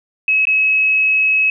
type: tone with dropouts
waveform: sine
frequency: 2568 Hz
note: E7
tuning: 46 cents flat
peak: -11 dBFS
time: 0.28-1.5 s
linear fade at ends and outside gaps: 2 ms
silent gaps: 0.453-0.47 s
effects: none